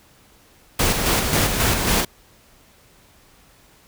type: noise with tremolo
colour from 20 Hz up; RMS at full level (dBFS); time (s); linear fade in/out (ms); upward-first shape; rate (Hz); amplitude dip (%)
pink; -18; 0.79-2.05; 5; square; 3.7; 40
effects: pink hiss -53 dBFS RMS until 3.87 s